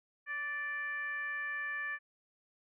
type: tone with frequency modulation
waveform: sine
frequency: 1758 Hz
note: A6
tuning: 2 cents flat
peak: -35 dBFS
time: 0.26-1.99 s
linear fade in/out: 50 ms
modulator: 594 Hz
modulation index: 0.6
effects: none